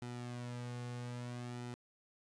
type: tone with flanger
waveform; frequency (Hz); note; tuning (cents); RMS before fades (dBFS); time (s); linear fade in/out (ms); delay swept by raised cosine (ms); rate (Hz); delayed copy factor
sawtooth; 121.9; B2; -22; -44; 0.02-1.74; 0; 1.8 to 3.1; 0.6; -0.6
effects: resampled to 22050 Hz